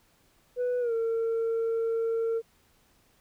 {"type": "tone with pitch glide", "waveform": "sine", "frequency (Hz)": [493.9, 455.5], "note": ["B4", "A#4"], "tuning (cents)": [0, -40], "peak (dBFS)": -23, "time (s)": [0.56, 2.42], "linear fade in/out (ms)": 50, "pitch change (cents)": -140, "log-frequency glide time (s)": [0.8, 0.93], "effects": ["tanh soft clip ceiling -24 dBFS", "pink hiss -65 dBFS RMS until 3.2 s"]}